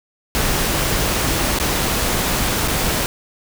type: noise with dropouts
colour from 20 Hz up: pink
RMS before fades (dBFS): -19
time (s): 0.35-3.06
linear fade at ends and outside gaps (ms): 0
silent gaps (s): 1.587-1.599 / 2.677-2.682
effects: none